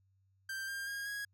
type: tone with pitch steps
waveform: 45% pulse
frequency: 1573 / 1599.6 / 1626.6 / 1654.1 Hz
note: G6 / G6 / G#6 / G#6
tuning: +6 / +35 / -36 / -7 cents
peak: -38 dBFS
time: 0.49-1.25 s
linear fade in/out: 5 ms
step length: 190 ms
effects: added 96 Hz sine -69 dBFS peak until 1.33 s